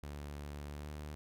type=tone with pitch glide; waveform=sawtooth; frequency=72.7 to 74.7 Hz; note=D2 to D2; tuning=-17 to +30 cents; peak=-39 dBFS; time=0.03-1.15 s; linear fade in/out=0 ms; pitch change=+47 cents; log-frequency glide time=0.69-0.91 s; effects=none